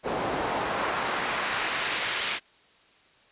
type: noise with band-pass filter sweep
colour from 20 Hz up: pink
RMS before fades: -29 dBFS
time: 0.03-2.4 s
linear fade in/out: 50 ms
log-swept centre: 560 to 3100 Hz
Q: 0.9
effects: white hiss -59 dBFS RMS until 3.31 s + resampled to 8000 Hz